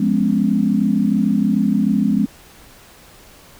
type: chord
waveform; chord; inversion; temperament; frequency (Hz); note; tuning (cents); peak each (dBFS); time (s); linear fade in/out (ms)
sine; C# dominant seventh; first; equal with one note detuned; 174.61 / 207.7 / 250.5 / 277.2; E#3 / G#3 / B3 / C#4; 0 / 0 / +25 / 0; -22 / -16 / -20 / -22; 0-2.26; 5
effects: pink hiss -45 dBFS RMS until 3.59 s